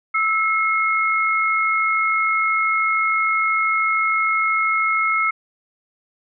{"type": "tone pair together", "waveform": "sine", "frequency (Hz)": [1310, 2163], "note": ["E6", "C#7"], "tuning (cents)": [-11, -43], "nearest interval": "major sixth", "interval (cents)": 868, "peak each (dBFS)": -19, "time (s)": [0.14, 5.31], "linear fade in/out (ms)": 10, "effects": []}